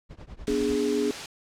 brown noise with tremolo, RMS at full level -38 dBFS, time 0.09-0.78 s, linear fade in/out 20 ms, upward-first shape triangle, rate 10 Hz, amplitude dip 95%
white noise, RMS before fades -35 dBFS, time 0.47-1.26 s, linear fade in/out 2 ms
sine chord, G# diminished, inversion first, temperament equal, 246.9 / 293.7 / 415.3 Hz, B3 / D4 / G#4, 0 / 0 / 0 cents, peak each -29 / -28 / -25 dBFS, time 0.48-1.11 s, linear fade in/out 0 ms
effects low-pass 6000 Hz 12 dB/octave

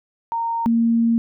sine tone pair in turn, 923 / 230.8 Hz, A#5 / A#3, -17 / -17 cents, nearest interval 2 octaves, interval 2400 cents, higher first, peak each -20 / -14 dBFS, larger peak second, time 0.32-0.66 / 0.66-1.18 s, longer second, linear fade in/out 0 ms, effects none

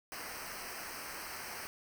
pink noise with comb filter, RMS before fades -44 dBFS, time 0.12-1.67 s, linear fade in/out 0 ms, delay 0.28 ms, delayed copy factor -0.85, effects none

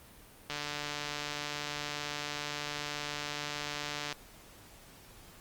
click train, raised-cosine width 0.2 ms, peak -19 dBFS, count 534, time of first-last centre 0.5-4.126 s, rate 147 Hz, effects pink hiss -55 dBFS RMS until 5.4 s + Opus 32 kbps

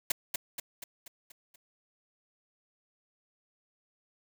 white noise with echo, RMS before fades -27 dBFS, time 0.1-0.12 s, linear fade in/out 5 ms, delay 240 ms, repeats 6, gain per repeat -5 dB, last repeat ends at 1.56 s, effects none

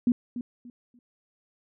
sine tone with echo, 242.5 Hz, B3, 31 cents flat, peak -18 dBFS, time 0.07-0.12 s, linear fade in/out 2 ms, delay 290 ms, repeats 3, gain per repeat -12 dB, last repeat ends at 0.99 s, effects none

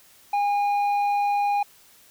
sine tone with tanh clipping, 815 Hz, G#5, 33 cents flat, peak -21 dBFS, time 0.33-1.63 s, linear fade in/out 5 ms, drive 6 dB, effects white hiss -54 dBFS RMS until 2.1 s

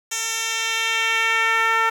10% pulse tone with band-pass filter sweep, 451.2 Hz, A4, 44 cents sharp, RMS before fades -21 dBFS, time 0.11-1.9 s, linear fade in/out 10 ms, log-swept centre 6900 to 1300 Hz, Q 1.3, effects 7-bit

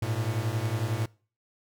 45% pulse beating tone pair, 106 / 117 Hz, G#2 / A#2, +36 / +7 cents, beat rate 11 Hz, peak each -30 dBFS, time 0.02-1.06 s, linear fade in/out 5 ms, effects noise-tail reverb RT60 0.4 s tail -23 dB re dry

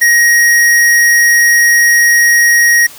square tone, 1885 Hz, A#6, 19 cents sharp, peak -6 dBFS, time 0.01-2.87 s, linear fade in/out 10 ms, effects white hiss -34 dBFS RMS until 2.98 s

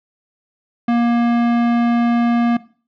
sine tone with tanh clipping, 236.4 Hz, A#3, 24 cents sharp, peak -15 dBFS, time 0.88-2.57 s, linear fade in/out 5 ms, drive 18 dB, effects noise-tail reverb RT60 0.4 s tail -18 dB re dry

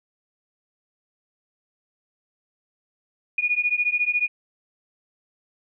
sine beating tone pair, 2444 / 2458 Hz, D#7 / D#7, -32 / -22 cents, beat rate 14 Hz, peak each -23 dBFS, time 3.38-4.28 s, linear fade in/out 5 ms, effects none

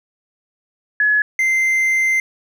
sine / triangle tone pair in turn, 1697 / 2081 Hz, G#6 / C7, +37 / -10 cents, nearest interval major third, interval 353 cents, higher second, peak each -12 dBFS, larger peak neither, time 1-1.22 / 1.39-2.2 s, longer second, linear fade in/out 2 ms, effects none

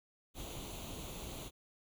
pink noise with comb filter, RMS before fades -45 dBFS, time 0.34-1.51 s, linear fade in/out 50 ms, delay 0.29 ms, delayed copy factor +0.7, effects none

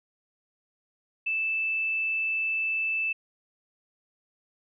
sine tone, 2637 Hz, E7, in tune, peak -25 dBFS, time 1.26-3.13 s, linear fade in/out 10 ms, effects none

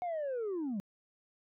sine linear sweep, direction down, 731 to 185 Hz, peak -31 dBFS, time 0.02-0.8 s, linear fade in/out 0 ms, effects tanh soft clip ceiling -32 dBFS

